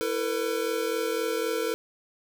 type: chord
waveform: square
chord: E suspended fourth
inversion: none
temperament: equal with one note detuned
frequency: 329.6 / 450 / 493.9 Hz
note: E4 / A4 / B4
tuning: 0 / +39 / 0 cents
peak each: -35 / -29 / -32 dBFS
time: 0.01-1.74 s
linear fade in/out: 0 ms
effects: none